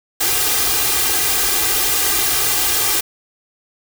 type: noise with comb filter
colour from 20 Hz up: white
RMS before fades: -17 dBFS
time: 0.2-3.01 s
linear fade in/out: 10 ms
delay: 2.5 ms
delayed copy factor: +0.9
effects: none